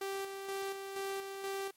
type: tone with tremolo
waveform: sawtooth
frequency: 391.1 Hz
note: G4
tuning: 4 cents flat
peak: -32 dBFS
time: 0.01-1.71 s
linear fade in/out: 5 ms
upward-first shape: square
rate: 2.1 Hz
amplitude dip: 45%
effects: white hiss -70 dBFS RMS until 1.76 s + MP3 64 kbps